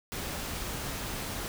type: noise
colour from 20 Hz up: pink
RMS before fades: -36 dBFS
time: 0.12-1.48 s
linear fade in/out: 0 ms
effects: none